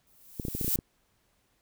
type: noise with exponential growth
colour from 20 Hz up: violet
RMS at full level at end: -26 dBFS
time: 0.07-0.76 s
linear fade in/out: 1 ms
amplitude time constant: 150 ms
type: clicks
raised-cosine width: 3 ms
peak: -20 dBFS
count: 9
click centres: 0.398 / 0.451 / 0.483 / 0.55 / 0.612 / 0.646 / 0.68 / 0.756 / 0.789 s
effects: pink hiss -71 dBFS RMS until 1.61 s